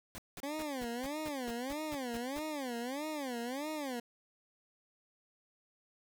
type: noise bursts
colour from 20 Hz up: pink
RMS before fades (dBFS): -46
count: 11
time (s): 0.15-2.391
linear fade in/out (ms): 0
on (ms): 31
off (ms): 190
type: tone with vibrato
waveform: 20% pulse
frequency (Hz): 270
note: C#4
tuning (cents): -45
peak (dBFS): -32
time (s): 0.43-4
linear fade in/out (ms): 5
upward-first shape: sine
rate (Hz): 1.6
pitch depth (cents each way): 250
effects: none